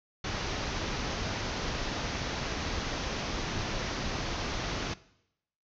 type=low-pass noise; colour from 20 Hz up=pink; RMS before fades=-34 dBFS; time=0.24-4.94 s; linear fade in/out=5 ms; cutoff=6400 Hz; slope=96 dB/octave; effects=noise-tail reverb RT60 0.8 s tail -19 dB re dry